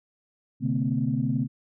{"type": "tone cluster", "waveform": "sine", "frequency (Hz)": [127.6, 146.1, 224.1, 255.5], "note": ["C3", "D3", "A3", "C4"], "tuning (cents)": [-43, -9, 32, -41], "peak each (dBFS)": -28, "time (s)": [0.6, 1.48], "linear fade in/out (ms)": 50, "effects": ["tanh soft clip ceiling -12 dBFS"]}